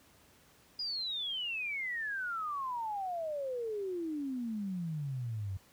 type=exponential sweep; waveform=sine; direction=down; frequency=4978 to 92.1 Hz; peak=-34 dBFS; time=0.79-5.57 s; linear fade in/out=5 ms; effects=pink hiss -63 dBFS RMS until 5.72 s + high-pass 60 Hz 12 dB/octave